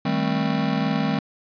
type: chord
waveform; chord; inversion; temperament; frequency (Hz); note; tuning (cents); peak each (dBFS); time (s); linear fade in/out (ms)
square; A half-diminished seventh; second; just; 158.4 / 198 / 220 / 264; Eb3 / G3 / A3 / C4; +31 / +18 / 0 / +16; -27; 0.05-1.19; 5
effects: resampled to 11025 Hz